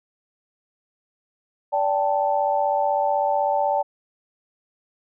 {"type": "chord", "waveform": "sine", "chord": "D suspended fourth", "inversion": "none", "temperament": "equal with one note detuned", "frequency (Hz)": [580.2, 784, 880], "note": ["D5", "G5", "A5"], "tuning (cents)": [-21, 0, 0], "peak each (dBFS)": -23, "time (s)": [1.72, 3.83], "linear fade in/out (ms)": 20, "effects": []}